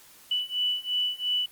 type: beating tone pair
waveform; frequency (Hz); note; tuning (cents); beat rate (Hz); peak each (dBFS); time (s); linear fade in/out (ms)
sine; 2969 / 2971.9; F#7 / F#7; +5 / +7; 2.9; -29 / -28; 0.31-1.46; 5
effects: white hiss -53 dBFS RMS until 1.51 s + Opus 48 kbps